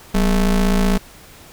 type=ring-modulated tone; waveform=square; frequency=110 Hz; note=A2; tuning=in tune; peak=-11 dBFS; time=0.14-0.98 s; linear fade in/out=10 ms; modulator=82.1 Hz; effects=pink hiss -43 dBFS RMS until 1.52 s